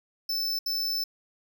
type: tone bursts at uneven times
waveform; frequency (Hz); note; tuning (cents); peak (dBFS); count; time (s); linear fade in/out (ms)
square; 5280; E8; +2; -27; 2; 0.29-0.59 / 0.66-1.04; 5
effects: none